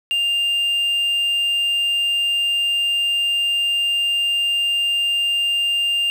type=tone with quantisation; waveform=triangle; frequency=2800 Hz; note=F7; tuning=4 cents sharp; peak=-15 dBFS; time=0.11-6.1 s; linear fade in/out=0 ms; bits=7; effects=none